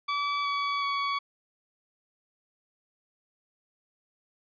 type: tone with pitch steps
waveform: sawtooth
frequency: 1149 / 1137.8 / 1126.7 Hz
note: D6 / C#6 / C#6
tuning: -38 / +45 / +28 cents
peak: -23 dBFS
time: 0.08-1.19 s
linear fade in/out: 10 ms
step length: 370 ms
effects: resampled to 11025 Hz